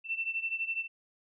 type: beating tone pair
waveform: sine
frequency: 2678 / 2690 Hz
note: E7 / E7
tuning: +27 / +34 cents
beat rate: 12 Hz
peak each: -33 / -36 dBFS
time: 0.04-0.88 s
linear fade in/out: 50 ms
effects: none